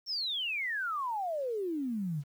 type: exponential sweep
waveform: sine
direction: down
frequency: 5588 to 135.5 Hz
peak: -31 dBFS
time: 0.06-2.24 s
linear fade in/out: 50 ms
effects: 10-bit